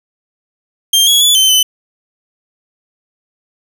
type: tone with pitch steps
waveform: sawtooth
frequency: 3184 / 3345 / 3443 / 3084 / 3031 Hz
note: G7 / G#7 / A7 / G7 / F#7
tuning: +26 / +12 / -38 / -29 / +41 cents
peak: -4 dBFS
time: 0.93-1.63 s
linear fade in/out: 5 ms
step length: 140 ms
effects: none